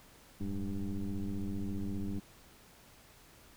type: tone with frequency modulation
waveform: sine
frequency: 103.83 Hz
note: G#2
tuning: in tune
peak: -32 dBFS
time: 0.4-2.2 s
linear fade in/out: 10 ms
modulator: 96.3 Hz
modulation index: 2
effects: tanh soft clip ceiling -30 dBFS + pink hiss -59 dBFS RMS until 3.56 s